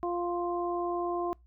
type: harmonic tone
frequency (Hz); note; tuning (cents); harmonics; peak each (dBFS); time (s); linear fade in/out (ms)
349.2; F4; 0; 1 / 2 / 3; -31 / -34 / -36; 0.03-1.33; 0
effects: noise-tail reverb RT60 0.2 s tail -26 dB re dry + added 60 Hz sine -56 dBFS peak until 1.46 s